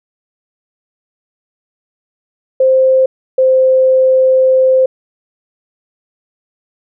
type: tone pair in turn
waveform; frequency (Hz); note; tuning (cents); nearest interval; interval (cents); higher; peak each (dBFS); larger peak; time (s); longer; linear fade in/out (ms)
sine; 523.3 / 520.8; C5 / C5; 0 / -8; unison; 8; first; -6; neither; 2.6-3.06 / 3.38-4.86; second; 5
effects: none